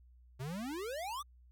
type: exponential sweep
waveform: square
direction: up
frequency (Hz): 121.7 to 1231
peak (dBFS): -39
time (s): 0.39-1.23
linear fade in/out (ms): 20
effects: added 61 Hz sine -58 dBFS peak until 1.51 s